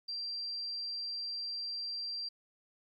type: tone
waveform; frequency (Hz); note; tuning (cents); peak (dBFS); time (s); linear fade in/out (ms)
sine; 4720; D8; +8; -36; 0.08-2.29; 10
effects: 12-bit